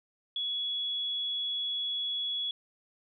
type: tone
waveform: sine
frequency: 3375 Hz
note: G#7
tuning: 27 cents sharp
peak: -30 dBFS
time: 0.36-2.51 s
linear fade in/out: 2 ms
effects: none